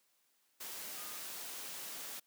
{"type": "tone in noise", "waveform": "sine", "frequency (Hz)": 1229, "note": "D#6", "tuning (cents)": -22, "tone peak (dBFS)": -56, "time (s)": [0.97, 1.18], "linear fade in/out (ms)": 10, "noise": "white", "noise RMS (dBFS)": -45, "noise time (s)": [0.6, 2.2], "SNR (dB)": -14, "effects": ["white hiss -75 dBFS RMS until 2.26 s", "high-pass 200 Hz 12 dB/octave"]}